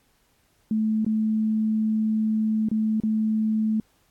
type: tone with dropouts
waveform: sine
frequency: 217.8 Hz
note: A3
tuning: 17 cents flat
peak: -20 dBFS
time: 0.71-3.8 s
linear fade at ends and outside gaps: 2 ms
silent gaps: 1.047-1.064 / 2.687-2.714 / 3.001-3.035 s
effects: pink hiss -65 dBFS RMS until 4.1 s + AAC 64 kbps